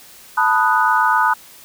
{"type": "chord", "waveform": "sine", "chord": "B dominant seventh", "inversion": "third", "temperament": "equal", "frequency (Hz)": [880, 987.8, 1244.5, 1480], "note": ["A5", "B5", "D#6", "F#6"], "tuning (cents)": [0, 0, 0, 0], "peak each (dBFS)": -18, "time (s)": [0.37, 1.34], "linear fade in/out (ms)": 10, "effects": ["white hiss -43 dBFS RMS until 1.64 s"]}